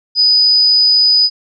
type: tone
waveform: sine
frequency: 4978 Hz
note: D#8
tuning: in tune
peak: -7 dBFS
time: 0.15-1.3 s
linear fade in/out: 50 ms
effects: none